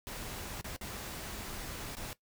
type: noise with dropouts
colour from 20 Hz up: pink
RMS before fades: -42 dBFS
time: 0.07-2.13 s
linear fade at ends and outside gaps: 0 ms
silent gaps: 0.612-0.644 / 0.763-0.812 / 1.952-1.969 s
effects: noise-tail reverb RT60 0.1 s tail -17 dB re dry